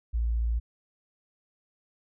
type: tone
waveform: sine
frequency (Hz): 57.3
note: A#1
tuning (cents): -29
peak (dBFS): -24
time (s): 0.13-0.6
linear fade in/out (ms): 20
effects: none